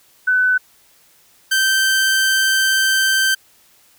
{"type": "tone pair in turn", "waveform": ["sine", "sawtooth"], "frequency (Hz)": [1504, 1556.1], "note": ["F#6", "G6"], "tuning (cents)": [28, -13], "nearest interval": "minor second", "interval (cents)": 59, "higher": "second", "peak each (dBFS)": [-12, -10], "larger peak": "second", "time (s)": [[0.27, 0.58], [1.51, 3.35]], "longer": "second", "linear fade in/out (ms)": 10, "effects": ["white hiss -53 dBFS RMS until 3.98 s"]}